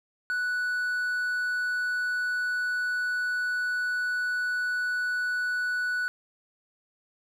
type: tone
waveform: triangle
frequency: 1480 Hz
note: F#6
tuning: in tune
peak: -24 dBFS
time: 0.3-6.08 s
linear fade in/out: 0 ms
effects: none